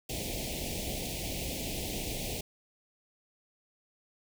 pink band-stop noise, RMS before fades -36 dBFS, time 0.09-2.41 s, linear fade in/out 5 ms, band 770 to 2200 Hz, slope 48 dB/octave, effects none

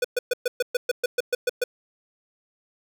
square tone bursts, 493.9 Hz, B4, in tune, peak -20 dBFS, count 12, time 0.02-1.64 s, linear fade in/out 5 ms, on 25 ms, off 120 ms, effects none

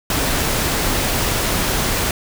pink noise, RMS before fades -19 dBFS, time 0.1-2.11 s, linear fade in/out 2 ms, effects none

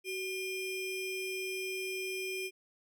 square ring-modulated tone, 1396.9 Hz, F6, in tune, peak -33 dBFS, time 0.04-2.51 s, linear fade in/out 50 ms, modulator 1020 Hz, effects none

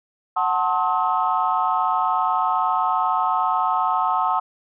sine chord, F# diminished seventh, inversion none, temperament just, 740 / 888 / 1065.6 / 1278.7 Hz, F#5 / A5 / C6 / Eb6, 0 / +16 / +31 / +47 cents, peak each -23 dBFS, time 0.36-4.4 s, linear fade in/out 10 ms, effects tanh soft clip ceiling -8 dBFS

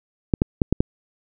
clicks, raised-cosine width 3 ms, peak -3 dBFS, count 5, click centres 0.338 / 0.419 / 0.618 / 0.726 / 0.805 s, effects none

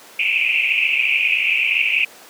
white band-pass noise, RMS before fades -18 dBFS, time 0.19-2.05 s, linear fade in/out 5 ms, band 2300 to 2700 Hz, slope 96 dB/octave, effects pink hiss -42 dBFS RMS until 2.29 s + high-pass 400 Hz 12 dB/octave

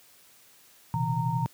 sine tone cluster, 120.6 / 132.6 / 163.2 / 924 Hz, B2 / C3 / E3 / A#5, -41 / +23 / -17 / -16 cents, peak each -30 dBFS, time 0.94-1.46 s, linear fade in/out 0 ms, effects white hiss -57 dBFS RMS until 1.53 s + high-pass 80 Hz 12 dB/octave

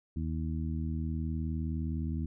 harmonic tone, 79.6 Hz, D#2, 40 cents sharp, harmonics 1 / 2 / 3 / 4, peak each -33 / -37 / -38 / -44 dBFS, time 0.16-2.26 s, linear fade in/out 5 ms, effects none

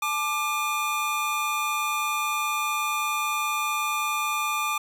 square tone cluster, 862 / 1185 / 2430 Hz, A5 / D6 / D#7, -36 / +15 / -42 cents, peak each -34 / -27 / -31 dBFS, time 0.02-4.78 s, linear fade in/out 5 ms, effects none

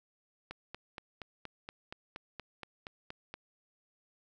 click train, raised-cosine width 0.3 ms, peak -26 dBFS, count 13, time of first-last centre 0.51-3.34 s, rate 4.24 Hz, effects none

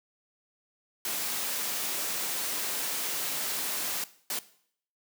white noise bursts at uneven times, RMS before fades -32 dBFS, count 2, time 1.05-4.04 / 4.3-4.39 s, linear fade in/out 2 ms, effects noise-tail reverb RT60 0.6 s tail -17 dB re dry + high-pass 200 Hz 12 dB/octave

